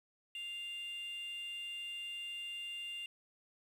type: tone with frequency modulation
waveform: sine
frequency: 2794 Hz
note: F7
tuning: in tune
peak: -38 dBFS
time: 0.35-3.06 s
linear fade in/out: 2 ms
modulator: 700 Hz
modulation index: 0.3
effects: tanh soft clip ceiling -40 dBFS + 11-bit